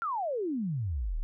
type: exponential sweep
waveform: sine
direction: down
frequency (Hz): 1415 to 30.87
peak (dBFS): -29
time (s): 0.02-1.23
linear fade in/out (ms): 0
effects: none